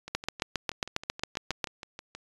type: two click trains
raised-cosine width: 0.2 ms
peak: -23 / -10 dBFS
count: 14 / 12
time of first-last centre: 0.08-2.15 / 0.15-1.643 s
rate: 6.28 / 7.37 Hz
effects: resampled to 24000 Hz